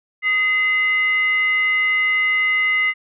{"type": "tone with frequency modulation", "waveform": "sine", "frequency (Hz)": 2048, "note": "C7", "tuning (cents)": -38, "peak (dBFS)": -15, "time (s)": [0.22, 2.94], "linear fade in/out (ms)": 50, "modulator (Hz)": 800, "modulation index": 0.35, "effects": []}